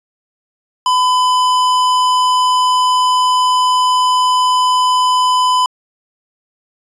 sine tone with tanh clipping, 1006 Hz, B5, 32 cents sharp, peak -12 dBFS, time 0.86-5.66 s, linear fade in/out 2 ms, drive 17 dB, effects resampled to 24000 Hz

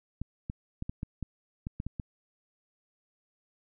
clicks, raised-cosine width 5 ms, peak -22 dBFS, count 10, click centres 0.216 / 0.499 / 0.824 / 0.895 / 1.031 / 1.227 / 1.669 / 1.801 / 1.866 / 1.998 s, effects none

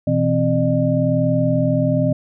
sine tone cluster, 123.1 / 164.1 / 263 / 603 Hz, B2 / E3 / C4 / D5, -5 / -8 / +9 / +46 cents, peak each -20 dBFS, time 0.07-2.13 s, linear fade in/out 5 ms, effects none

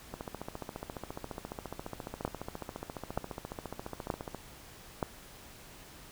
two click trains, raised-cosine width 1 ms, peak -24 / -16 dBFS, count 62 / 4, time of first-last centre 0.14-4.347 / 2.25-5.028 s, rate 14.5 / 1.08 Hz, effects pink hiss -52 dBFS RMS until 6.11 s

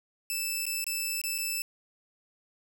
10% pulse tone with dropouts, 2637 Hz, E7, in tune, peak -21 dBFS, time 0.3-1.62 s, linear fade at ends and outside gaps 1 ms, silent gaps 0.655-0.665 / 0.842-0.866 / 1.215-1.238 / 1.38-1.385 s, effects none

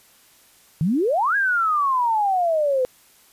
sine exponential two-way sweep, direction up then down, 146.3 to 1661.2 to 499.1 Hz, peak -17 dBFS, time 0.81-2.85 s, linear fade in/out 0 ms, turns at 1.36 s, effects white hiss -54 dBFS RMS until 3.32 s + resampled to 32000 Hz

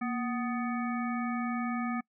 harmonic tone with a mistuned harmonic, 249 Hz, B3, 14 cents sharp, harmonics 1 / 3 / 5 / 7 / 9, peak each -31 / -39 / -38 / -44 / -43 dBFS, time 0.01-2.01 s, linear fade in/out 10 ms, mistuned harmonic 1, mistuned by -93 cents, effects noise-tail reverb RT60 0.1 s tail -25 dB re dry

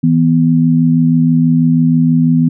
sine tone pair together, 162 / 248.2 Hz, E3 / B3, -30 / +9 cents, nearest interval perfect fifth, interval 739 cents, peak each -10 dBFS, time 0.03-2.49 s, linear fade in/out 10 ms, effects none

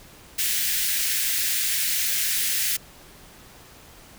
white high-pass noise, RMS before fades -24 dBFS, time 0.38-2.77 s, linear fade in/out 10 ms, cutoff 1600 Hz, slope 48 dB/octave, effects pink hiss -48 dBFS RMS until 4.18 s

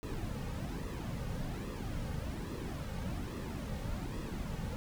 brown noise with flanger, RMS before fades -39 dBFS, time 0.03-4.76 s, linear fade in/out 0 ms, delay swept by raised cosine 1.3 to 3 ms, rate 1.2 Hz, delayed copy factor -0.6, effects none

